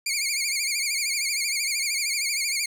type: tone with vibrato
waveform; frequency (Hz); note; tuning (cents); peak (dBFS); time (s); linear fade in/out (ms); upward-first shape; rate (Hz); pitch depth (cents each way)
15% pulse; 2273; C#7; +43; -17; 0.06-2.66; 5; sine; 13; 110
effects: none